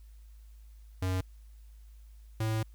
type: tone pair in turn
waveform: square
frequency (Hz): 92.7 / 110.24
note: F#2 / A2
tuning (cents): +4 / +4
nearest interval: minor third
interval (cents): 300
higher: second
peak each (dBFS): -29 / -29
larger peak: neither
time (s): 1.02-1.21 / 2.4-2.63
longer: second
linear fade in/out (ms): 5
effects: added 53 Hz sine -49 dBFS peak until 2.74 s + white hiss -70 dBFS RMS until 2.74 s